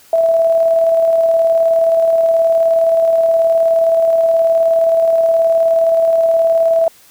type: tone with tremolo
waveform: sine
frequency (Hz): 659.3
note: E5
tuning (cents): 0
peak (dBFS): -8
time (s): 0.13-6.88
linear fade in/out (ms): 2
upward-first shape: square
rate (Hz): 19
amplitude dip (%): 25
effects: white hiss -46 dBFS RMS until 7.1 s